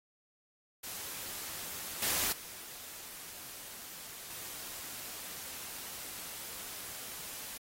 white noise with level steps, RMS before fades -42 / -32 / -47 / -44 dBFS, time 0.83-7.58 s, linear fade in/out 10 ms, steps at 2.02 / 2.32 / 4.3 s, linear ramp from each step 5 ms, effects AAC 48 kbps

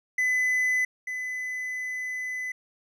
triangle tone pair in turn, 2009 / 2009 Hz, B6 / B6, +29 / +29 cents, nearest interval unison, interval 0 cents, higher neither, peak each -20 / -28 dBFS, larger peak first, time 0.18-0.85 / 1.07-2.52 s, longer second, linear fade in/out 5 ms, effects none

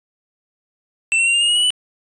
square tone with pitch steps, 2679 / 2720 / 2761 / 2802 / 2845 / 2888 / 2932 / 2976 Hz, E7 / F7 / F7 / F7 / F7 / F#7 / F#7 / F#7, +27 / -46 / -20 / +5 / +31 / -43 / -16 / +9 cents, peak -14 dBFS, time 1.12-1.704 s, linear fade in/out 0 ms, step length 73 ms, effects resampled to 22050 Hz

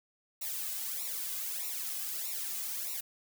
blue noise with flanger, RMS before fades -37 dBFS, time 0.41-3.01 s, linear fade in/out 10 ms, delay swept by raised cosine 0.62 to 2.22 ms, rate 1.6 Hz, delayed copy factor -0.85, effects none

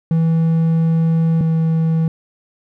triangle tone pair in turn, 163.4 / 161.99 Hz, E3 / E3, -15 / -30 cents, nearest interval unison, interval 15 cents, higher first, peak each -10 / -11 dBFS, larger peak first, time 0.11-1.41 / 1.41-2.08 s, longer first, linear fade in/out 2 ms, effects none

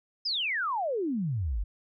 sine exponential sweep, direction down, 5274 to 43.65 Hz, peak -27 dBFS, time 0.25-1.64 s, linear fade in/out 10 ms, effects none

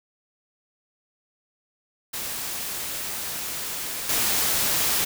white noise with level steps, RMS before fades -31 / -23 dBFS, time 2.13-5.05 s, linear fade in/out 10 ms, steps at 4.09 s, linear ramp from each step 5 ms, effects none

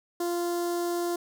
sawtooth tone with notch filter, 347.1 Hz, F4, 11 cents flat, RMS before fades -29 dBFS, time 0.2-1.16 s, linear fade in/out 5 ms, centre 2400 Hz, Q 0.58, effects none

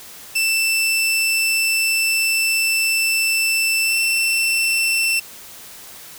sawtooth tone with pitch glide, 2663 to 2685 Hz, E7 to E7, +17 to +31 cents, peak -13 dBFS, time 0.35-5.2 s, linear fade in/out 10 ms, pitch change +14 cents, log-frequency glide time 3.85-3.96 s, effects white hiss -39 dBFS RMS until 6.18 s

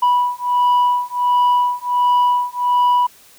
sine beating tone pair, 981 / 982.4 Hz, B5 / B5, -12 / -9 cents, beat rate 1.4 Hz, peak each -14 dBFS, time 0.02-3.07 s, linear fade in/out 10 ms, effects tanh soft clip ceiling -10 dBFS + white hiss -47 dBFS RMS until 3.38 s

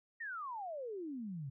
sine exponential sweep, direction down, 1897 to 128.6 Hz, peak -40 dBFS, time 0.2-1.5 s, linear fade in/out 10 ms, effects none

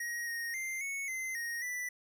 square tone with pitch steps, 1889 / 1863 / 2091 / 2209 / 2064 / 1869 / 1977 Hz, A#6 / A#6 / C7 / C#7 / C7 / A#6 / B6, +22 / -2 / -2 / -7 / -24 / +4 / +1 cents, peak -36 dBFS, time 0-1.89 s, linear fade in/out 5 ms, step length 270 ms, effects none

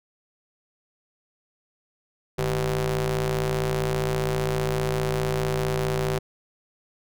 sawtooth ring-modulated tone, 119.7 Hz, A#2, 46 cents sharp, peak -16 dBFS, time 2.38-6.19 s, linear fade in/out 10 ms, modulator 267 Hz, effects none

